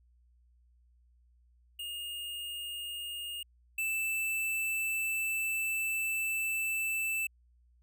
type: tone pair in turn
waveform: square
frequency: 2841 / 2646 Hz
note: F7 / E7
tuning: +29 / +6 cents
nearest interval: minor second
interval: 123 cents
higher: first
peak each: -38 / -31 dBFS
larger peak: second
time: 1.79-3.43 / 3.78-7.27 s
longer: second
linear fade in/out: 5 ms
effects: added 60 Hz sine -62 dBFS peak until 7.82 s